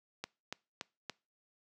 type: click train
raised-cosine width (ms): 0.2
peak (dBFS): -21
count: 4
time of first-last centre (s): 0.24-1.097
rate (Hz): 3.5
effects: noise-tail reverb RT60 0.3 s tail -24 dB re dry + high-pass 150 Hz 12 dB/octave